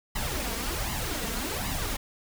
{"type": "noise with flanger", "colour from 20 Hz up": "pink", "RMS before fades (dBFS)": -31, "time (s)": [0.15, 1.97], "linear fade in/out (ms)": 10, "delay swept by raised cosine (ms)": [1, 4.4], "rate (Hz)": 1.3, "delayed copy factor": 0.65, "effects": []}